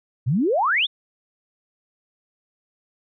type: exponential sweep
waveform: sine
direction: up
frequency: 109.8 to 3729 Hz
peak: -17 dBFS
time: 0.26-0.87 s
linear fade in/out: 20 ms
effects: none